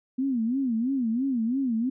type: tone with vibrato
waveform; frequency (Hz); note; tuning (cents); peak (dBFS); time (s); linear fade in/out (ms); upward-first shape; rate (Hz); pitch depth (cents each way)
sine; 247; B3; 0; -23; 0.18-1.9; 10; sine; 3; 190
effects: none